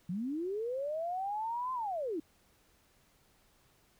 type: linear two-way sweep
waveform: sine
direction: up then down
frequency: 164.81 to 1042 to 288.7 Hz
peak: -33 dBFS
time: 0.09-2.2 s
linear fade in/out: 5 ms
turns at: 1.73 s
effects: pink hiss -68 dBFS RMS until 3.99 s